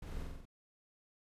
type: noise with echo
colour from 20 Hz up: brown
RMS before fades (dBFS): -44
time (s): 0.02-0.23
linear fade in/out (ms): 5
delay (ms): 45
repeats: 5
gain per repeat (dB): -2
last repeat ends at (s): 0.455
effects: resampled to 32000 Hz